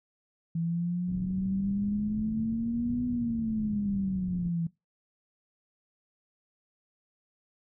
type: exponential two-way sweep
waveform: sine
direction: up then down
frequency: 164.81 to 246.9 to 164.81 Hz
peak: -27 dBFS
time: 0.55-4.67 s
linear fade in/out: 5 ms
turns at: 3.06 s
type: low-pass noise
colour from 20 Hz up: white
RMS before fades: -41 dBFS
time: 1.08-4.49 s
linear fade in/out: 2 ms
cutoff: 200 Hz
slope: 24 dB/octave
effects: noise-tail reverb RT60 0.2 s tail -20 dB re dry